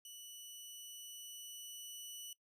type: tone with level ramp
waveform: 15% pulse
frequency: 2960 Hz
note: F#7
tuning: in tune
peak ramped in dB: -43 to -39 dBFS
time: 0.05-2.33 s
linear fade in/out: 2 ms
effects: noise-tail reverb RT60 0.1 s tail -20 dB re dry